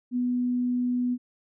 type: tone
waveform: sine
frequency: 246.9 Hz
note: B3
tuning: in tune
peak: -23 dBFS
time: 0.11-1.18 s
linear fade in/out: 50 ms
effects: none